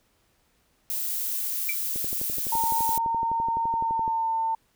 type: noise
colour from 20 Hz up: violet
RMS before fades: -29 dBFS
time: 0.9-2.98 s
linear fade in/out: 0 ms
type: tone with exponential decay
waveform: sine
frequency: 2325 Hz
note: D7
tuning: 18 cents flat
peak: -22 dBFS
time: 1.69-1.78 s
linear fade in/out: 2 ms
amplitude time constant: 18 ms
type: click train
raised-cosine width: 2 ms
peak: -24 dBFS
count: 26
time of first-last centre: 1.96-4.079 s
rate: 11.8 Hz
type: tone with pitch glide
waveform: sine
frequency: 916 to 900.3 Hz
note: A#5 to A5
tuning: -31 to +39 cents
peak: -23 dBFS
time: 2.52-4.55 s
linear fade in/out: 5 ms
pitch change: -30 cents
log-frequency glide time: 3.71-4.11 s
effects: pink hiss -67 dBFS RMS until 4.75 s